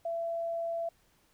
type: tone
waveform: sine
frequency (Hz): 671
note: E5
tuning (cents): +31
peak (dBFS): -31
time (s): 0.05-0.89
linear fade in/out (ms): 5
effects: pink hiss -68 dBFS RMS until 1.33 s